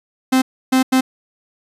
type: tone bursts at uneven times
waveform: 45% pulse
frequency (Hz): 259.9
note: C4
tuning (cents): -11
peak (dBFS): -11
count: 3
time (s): 0.32-0.42 / 0.72-0.83 / 0.92-1.01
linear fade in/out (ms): 10
effects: resampled to 32000 Hz